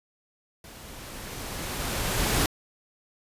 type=noise with level ramp; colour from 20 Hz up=pink; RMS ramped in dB=-46 to -23 dBFS; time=0.64-2.46 s; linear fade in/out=2 ms; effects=resampled to 32000 Hz